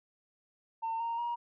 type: tone with pitch steps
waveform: sine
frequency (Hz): 905 / 926.7 / 948.9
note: A5 / A#5 / A#5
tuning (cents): +48 / -10 / +31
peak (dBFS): -30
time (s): 0.82-1.36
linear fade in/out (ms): 20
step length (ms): 180
effects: tanh soft clip ceiling -29 dBFS